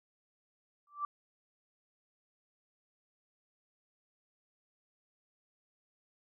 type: tone with exponential growth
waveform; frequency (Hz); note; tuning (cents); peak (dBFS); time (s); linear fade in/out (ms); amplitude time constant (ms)
sine; 1169; D6; -8; -29; 0.87-1.05; 2; 37
effects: none